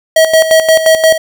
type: tone with tremolo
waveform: square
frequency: 641 Hz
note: E5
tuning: 49 cents flat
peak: -4 dBFS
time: 0.16-1.18 s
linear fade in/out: 5 ms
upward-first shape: square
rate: 5.7 Hz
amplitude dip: 65%
effects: none